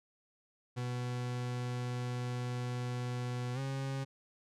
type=tone with pitch glide; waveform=40% pulse; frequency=123.47 to 135.42 Hz; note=B2 to C#3; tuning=0 to -40 cents; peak=-34 dBFS; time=0.76-4.05 s; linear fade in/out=20 ms; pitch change=+160 cents; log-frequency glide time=3.54-3.59 s; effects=low-pass 8000 Hz 12 dB/octave